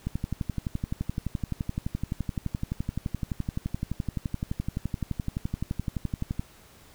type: click train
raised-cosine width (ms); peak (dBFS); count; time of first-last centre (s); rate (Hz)
5; -16; 75; 0.07-6.395; 11.7
effects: pink hiss -54 dBFS RMS until 6.94 s